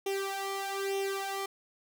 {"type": "tone with flanger", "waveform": "sawtooth", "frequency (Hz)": 392, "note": "G4", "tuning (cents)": 0, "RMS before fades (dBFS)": -34, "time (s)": [0.06, 1.46], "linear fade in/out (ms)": 5, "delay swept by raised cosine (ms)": [0.33, 1.63], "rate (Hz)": 1.1, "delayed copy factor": 0.8, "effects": []}